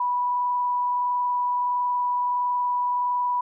sine tone with frequency modulation, 983 Hz, B5, 8 cents flat, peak -21 dBFS, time 0-3.41 s, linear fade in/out 5 ms, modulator 21.5 Hz, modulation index 0.3, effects none

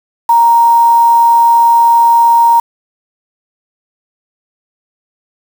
sine tone with quantisation, 932.3 Hz, A#5, in tune, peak -4 dBFS, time 0.29-2.6 s, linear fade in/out 5 ms, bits 4, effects none

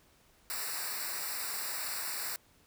white noise with comb filter, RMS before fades -37 dBFS, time 0.5-2.36 s, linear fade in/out 0 ms, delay 0.31 ms, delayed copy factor -1, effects pink hiss -65 dBFS RMS until 2.66 s

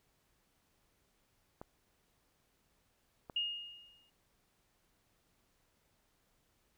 clicks, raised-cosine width 1 ms, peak -32 dBFS, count 2, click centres 1.615 / 3.298 s
sine tone with exponential decay, 2849 Hz, F7, 34 cents sharp, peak -30 dBFS, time 3.36-4.1 s, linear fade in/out 5 ms, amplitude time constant 160 ms
effects pink hiss -75 dBFS RMS until 6.77 s

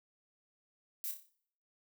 violet noise with echo, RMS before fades -39 dBFS, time 1.04-1.11 s, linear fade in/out 0 ms, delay 30 ms, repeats 6, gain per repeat -6 dB, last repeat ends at 1.29 s, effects noise-tail reverb RT60 0.6 s tail -20 dB re dry

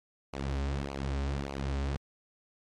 sawtooth tone with flanger, 69.1 Hz, C#2, 5 cents flat, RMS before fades -33 dBFS, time 0.33-1.97 s, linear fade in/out 5 ms, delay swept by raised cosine 0.55 to 6.25 ms, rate 1.7 Hz, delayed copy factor -0.75, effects low-pass 6000 Hz 12 dB/octave + MP3 64 kbps

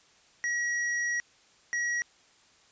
square tone bursts at uneven times, 1912 Hz, A#6, 43 cents sharp, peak -28 dBFS, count 2, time 0.44-1.2 / 1.73-2.02 s, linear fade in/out 0 ms, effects white hiss -61 dBFS RMS until 2.71 s + resampled to 16000 Hz

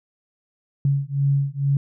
sine beating tone pair, 138.59 / 140.79 Hz, C#3 / C#3, 0 / +27 cents, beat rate 2.2 Hz, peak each -21 dBFS, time 0.85-1.77 s, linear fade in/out 2 ms, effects none

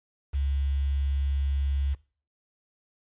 sine tone with quantisation, 69.3 Hz, C#2, in tune, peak -24 dBFS, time 0.33-1.95 s, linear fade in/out 20 ms, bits 8, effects noise-tail reverb RT60 0.4 s tail -20 dB re dry + resampled to 8000 Hz

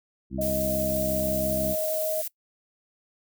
harmonic tone, 65.9 Hz, C2, 13 cents sharp, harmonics 1 / 2 / 3 / 4 / 5, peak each -36 / -37 / -32 / -37 / -37 dBFS, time 0.3-1.76 s, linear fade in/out 50 ms
sine tone with pitch glide, 624 to 628 Hz, D#5 to D#5, +5 to +16 cents, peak -26 dBFS, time 0.38-2.22 s, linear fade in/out 10 ms, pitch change +11 cents, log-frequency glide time 1.47-1.56 s
violet noise, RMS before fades -32 dBFS, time 0.41-2.28 s, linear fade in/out 5 ms
effects noise-tail reverb RT60 0.1 s tail -22 dB re dry

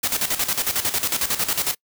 white noise with tremolo, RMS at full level -21 dBFS, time 0.03-1.75 s, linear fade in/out 10 ms, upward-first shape square, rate 11 Hz, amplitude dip 70%, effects noise-tail reverb RT60 0.1 s tail -25 dB re dry

